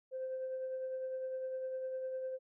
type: tone with tremolo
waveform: sine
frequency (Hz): 520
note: C5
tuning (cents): -11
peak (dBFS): -34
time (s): 0.11-2.39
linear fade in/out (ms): 50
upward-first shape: triangle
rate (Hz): 9.9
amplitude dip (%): 40
effects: tanh soft clip ceiling -33 dBFS